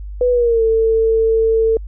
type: tone with pitch glide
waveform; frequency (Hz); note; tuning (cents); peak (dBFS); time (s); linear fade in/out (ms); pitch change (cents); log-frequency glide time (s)
sine; 494.1 to 447.9; B4 to A4; +1 to +31; -11; 0.21-1.77; 2; -170; 0.31-0.63
effects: added 50 Hz sine -26 dBFS peak until 1.87 s